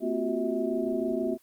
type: tone cluster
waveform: sine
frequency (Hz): 225.8 / 258.1 / 352.3 / 378.6 / 647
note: A3 / C4 / F4 / F#4 / E5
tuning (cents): +45 / -23 / +15 / +40 / -32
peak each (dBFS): -34 / -32 / -31 / -32 / -33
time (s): 0-1.38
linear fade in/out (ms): 50
effects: white hiss -63 dBFS RMS until 1.42 s + Opus 24 kbps